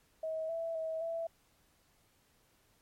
sine tone with pitch steps, 638 / 661 / 643 / 663 Hz, D#5 / E5 / E5 / E5, +43 / +5 / -43 / +10 cents, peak -34 dBFS, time 0.23-1.27 s, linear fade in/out 5 ms, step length 260 ms, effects pink hiss -70 dBFS RMS until 2.81 s + MP3 64 kbps

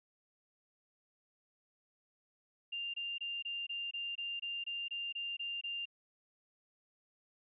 sine tone bursts, 2794 Hz, F7, in tune, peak -37 dBFS, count 13, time 2.72-5.856 s, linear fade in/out 10 ms, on 220 ms, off 23 ms, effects none

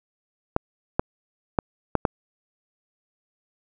clicks, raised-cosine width 1 ms, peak -5 dBFS, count 5, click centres 0.564 / 0.995 / 1.588 / 1.953 / 2.052 s, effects none

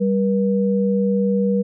sine tone pair together, 196 / 480.9 Hz, G3 / B4, 0 / -46 cents, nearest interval octave + major third, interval 1554 cents, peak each -17 / -20 dBFS, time 0-1.63 s, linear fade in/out 20 ms, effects none

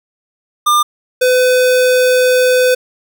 square tone pair in turn, 1200 / 504.5 Hz, D6 / B4, +37 / +37 cents, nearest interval octave + minor third, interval 1500 cents, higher first, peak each -9 / -9 dBFS, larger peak neither, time 0.66-0.83 / 1.21-2.75 s, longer second, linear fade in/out 10 ms, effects none

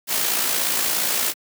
white noise with amplitude modulation, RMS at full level -20 dBFS, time 0.07-1.34 s, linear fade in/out 50 ms, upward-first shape sine, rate 57.1 Hz, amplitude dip 40%, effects high-pass 200 Hz 12 dB/octave

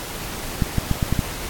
clicks, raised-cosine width 5 ms, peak -6 dBFS, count 6, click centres 0.622 / 0.783 / 0.913 / 1.028 / 1.126 / 1.192 s, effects pink hiss -31 dBFS RMS until 1.49 s + AAC 64 kbps

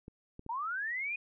clicks, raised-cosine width 3 ms, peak -33 dBFS, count 3, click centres 0.081 / 0.394 / 0.464 s
sine linear sweep, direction up, 878 to 2489 Hz, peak -33 dBFS, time 0.49-1.16 s, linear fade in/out 5 ms
effects none

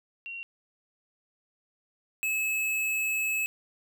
sine / square tone pair in turn, 2747 / 2590 Hz, F7 / E7, -29 / -31 cents, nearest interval minor second, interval 102 cents, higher first, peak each -36 / -27 dBFS, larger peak second, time 0.26-0.43 / 2.23-3.46 s, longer second, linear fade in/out 0 ms, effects none

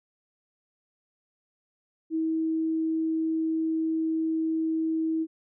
sine tone, 321.2 Hz, E4, 45 cents flat, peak -24 dBFS, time 2.1-5.27 s, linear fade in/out 50 ms, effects none

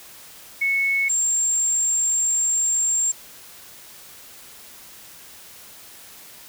sine tone pair in turn, 2204 / 7413 Hz, C#7 / A#8, -11 / -11 cents, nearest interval octave + major sixth, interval 2100 cents, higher second, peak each -18 dBFS, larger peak neither, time 0.61-1.09 / 1.09-3.12 s, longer second, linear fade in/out 10 ms, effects white hiss -44 dBFS RMS until 6.48 s

